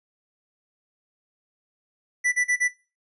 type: tone bursts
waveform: square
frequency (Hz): 1975.5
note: B6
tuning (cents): 0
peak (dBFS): -20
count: 4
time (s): 2.24-2.685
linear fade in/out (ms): 20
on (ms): 85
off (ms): 35
effects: noise-tail reverb RT60 0.3 s tail -18 dB re dry + resampled to 24000 Hz